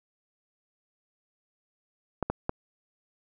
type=clicks; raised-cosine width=1 ms; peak=-13 dBFS; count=3; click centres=2.227 / 2.3 / 2.494 s; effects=none